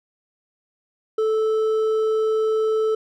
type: tone with hard clipping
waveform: triangle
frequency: 437.7 Hz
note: A4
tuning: 9 cents flat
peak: -19 dBFS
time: 1.18-2.95 s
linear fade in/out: 5 ms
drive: 8 dB
effects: none